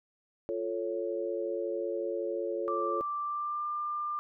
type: chord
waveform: sine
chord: F augmented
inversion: none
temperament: equal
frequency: 349.2 / 440 / 554.4 Hz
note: F4 / A4 / C#5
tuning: 0 / 0 / 0 cents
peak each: -35 dBFS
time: 0.49-3.01 s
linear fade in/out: 0 ms
type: tone with pitch glide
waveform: sine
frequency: 1174.7 to 1195.2 Hz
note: D6 to D6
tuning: 0 to +30 cents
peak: -31 dBFS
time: 2.68-4.19 s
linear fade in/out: 0 ms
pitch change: +30 cents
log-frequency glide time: 3.22-3.66 s
effects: none